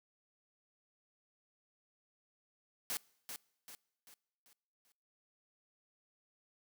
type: noise with echo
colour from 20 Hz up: white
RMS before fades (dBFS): -38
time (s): 2.9-2.97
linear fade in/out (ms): 0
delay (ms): 390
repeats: 5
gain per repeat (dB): -7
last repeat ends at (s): 4.92
effects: noise-tail reverb RT60 0.9 s tail -25 dB re dry + high-pass 150 Hz 12 dB/octave